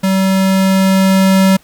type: tone with level ramp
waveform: square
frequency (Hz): 191.2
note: G3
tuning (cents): -43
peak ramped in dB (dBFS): -11 to -7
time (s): 0.03-1.57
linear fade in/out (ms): 10
effects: pink hiss -48 dBFS RMS until 1.63 s